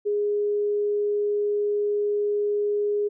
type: tone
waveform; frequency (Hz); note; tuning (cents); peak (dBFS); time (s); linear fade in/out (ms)
sine; 413.3; G#4; -8; -21; 0.05-3.09; 20
effects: none